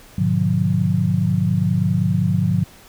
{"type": "chord", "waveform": "sine", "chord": "G# diminished seventh", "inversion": "none", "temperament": "just", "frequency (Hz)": [103.83, 124.59, 149.51, 179.41], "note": ["G#2", "B2", "D3", "F3"], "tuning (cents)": [0, 16, 31, 47], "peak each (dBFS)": [-21, -24, -21, -19], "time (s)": [0.18, 2.64], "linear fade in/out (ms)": 5, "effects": ["pink hiss -46 dBFS RMS until 2.88 s"]}